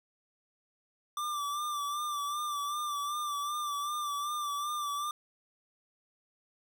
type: tone with vibrato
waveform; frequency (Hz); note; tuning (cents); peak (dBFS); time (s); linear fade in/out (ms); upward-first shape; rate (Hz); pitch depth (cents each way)
square; 1176; D6; +2; -33; 1.17-5.11; 2; sine; 2.6; 44
effects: none